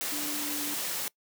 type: tone in noise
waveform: sine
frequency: 294.3 Hz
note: D4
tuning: 4 cents sharp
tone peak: -37 dBFS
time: 0.12-0.74 s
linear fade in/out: 0 ms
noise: white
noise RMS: -33 dBFS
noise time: 0.01-1.08 s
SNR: -7 dB
effects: noise-tail reverb RT60 0.1 s tail -23 dB re dry + high-pass 150 Hz 12 dB/octave